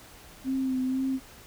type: tone with vibrato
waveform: sine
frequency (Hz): 261.4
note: C4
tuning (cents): -1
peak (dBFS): -25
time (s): 0.44-1.2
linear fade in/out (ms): 50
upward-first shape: sine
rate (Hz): 2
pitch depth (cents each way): 29
effects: pink hiss -50 dBFS RMS until 1.46 s